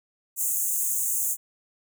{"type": "high-pass noise", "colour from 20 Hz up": "pink", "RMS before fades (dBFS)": -26, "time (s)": [0.36, 1.37], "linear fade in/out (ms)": 50, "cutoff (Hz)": 6500, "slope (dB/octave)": 96, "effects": []}